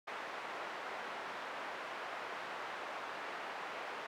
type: band-pass noise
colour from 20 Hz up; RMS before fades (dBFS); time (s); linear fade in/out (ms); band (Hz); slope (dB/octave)
pink; -44; 0.07-4.07; 10; 660 to 1900; 12
effects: none